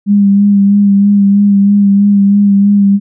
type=tone with vibrato; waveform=sine; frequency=201 Hz; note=G3; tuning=44 cents sharp; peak=-4 dBFS; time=0.06-3 s; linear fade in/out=50 ms; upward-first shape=sine; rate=3.1 Hz; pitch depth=25 cents each way; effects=none